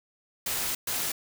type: noise bursts at uneven times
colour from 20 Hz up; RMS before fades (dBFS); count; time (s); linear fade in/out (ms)
white; -30; 2; 0.46-0.75 / 0.87-1.12; 5
effects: none